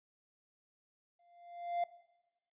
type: tone with exponential growth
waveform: triangle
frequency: 695 Hz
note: F5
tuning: 9 cents flat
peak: -27 dBFS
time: 1.19-1.84 s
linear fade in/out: 5 ms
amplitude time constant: 140 ms
effects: noise-tail reverb RT60 1.0 s tail -18 dB re dry + resampled to 8000 Hz